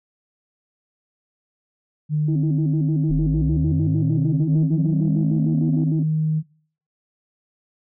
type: tone with pitch glide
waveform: sine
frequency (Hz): 151.6 to 156.04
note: D#3 to D#3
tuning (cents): -45 to +5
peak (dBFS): -17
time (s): 2.09-6.43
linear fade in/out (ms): 50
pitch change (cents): +50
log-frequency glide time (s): 2.38-4.8
type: tone with vibrato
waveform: sine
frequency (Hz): 293.7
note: D4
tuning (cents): 0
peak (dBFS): -23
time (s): 2.28-6.03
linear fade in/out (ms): 5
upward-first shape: square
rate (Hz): 6.6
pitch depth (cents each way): 160
type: linear sweep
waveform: sine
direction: up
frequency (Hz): 34.65 to 263.1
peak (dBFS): -22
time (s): 3.09-5.9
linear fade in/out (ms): 20
effects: noise-tail reverb RT60 0.5 s tail -22 dB re dry + tanh soft clip ceiling -10 dBFS